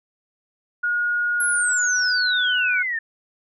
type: tone with pitch glide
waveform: sine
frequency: 1440 to 1485.6 Hz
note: F#6 to F#6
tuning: -47 to +7 cents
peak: -19 dBFS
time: 0.83-2.83 s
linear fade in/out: 10 ms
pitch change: +54 cents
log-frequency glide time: 1.53-2.01 s
type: exponential sweep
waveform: sine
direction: down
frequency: 11320 to 1760 Hz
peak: -22 dBFS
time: 1.4-2.99 s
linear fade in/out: 5 ms
effects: none